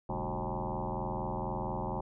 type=tone with frequency modulation; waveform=sine; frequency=367.9 Hz; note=F#4; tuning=10 cents flat; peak=-32 dBFS; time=0.09-2.01 s; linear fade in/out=5 ms; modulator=84.2 Hz; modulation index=7.2; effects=none